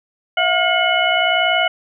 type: tone cluster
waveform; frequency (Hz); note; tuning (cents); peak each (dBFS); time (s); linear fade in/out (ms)
sine; 660 / 721 / 1422 / 2166 / 2968; E5 / F#5 / F6 / C#7 / F#7; +2 / -45 / +31 / -41 / +5; -20; 0.37-1.68; 5
effects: none